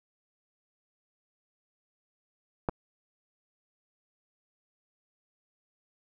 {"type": "clicks", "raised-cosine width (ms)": 1, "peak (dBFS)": [-13, -24], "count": 2, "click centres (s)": [2.688, 2.694], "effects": []}